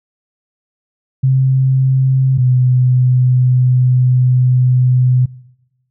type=tone pair in turn; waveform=sine; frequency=132 / 126.45 Hz; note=C3 / B2; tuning=+16 / +41 cents; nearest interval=minor second; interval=75 cents; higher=first; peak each=-8 dBFS; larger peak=neither; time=1.23-2.38 / 2.38-5.26 s; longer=second; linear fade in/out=10 ms; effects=noise-tail reverb RT60 1.0 s tail -23 dB re dry